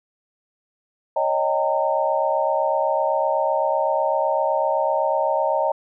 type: chord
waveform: sine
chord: Eb dominant seventh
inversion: third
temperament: equal with one note detuned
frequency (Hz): 554.4 / 622.3 / 784 / 915.3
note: Db5 / Eb5 / G5 / Bb5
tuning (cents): 0 / 0 / 0 / -32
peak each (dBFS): -24 / -22 / -26 / -23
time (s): 1.16-5.72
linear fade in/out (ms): 5
effects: none